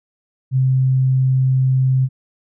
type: tone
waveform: sine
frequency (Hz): 130.81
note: C3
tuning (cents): 0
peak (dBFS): -12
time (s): 0.51-2.09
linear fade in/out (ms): 50
effects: none